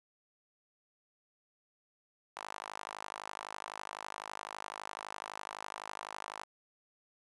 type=tone with high-pass filter; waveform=sawtooth; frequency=51.91 Hz; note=G#1; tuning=in tune; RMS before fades=-45 dBFS; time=2.36-6.44 s; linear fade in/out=10 ms; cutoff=920 Hz; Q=2.5; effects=resampled to 24000 Hz + 11-bit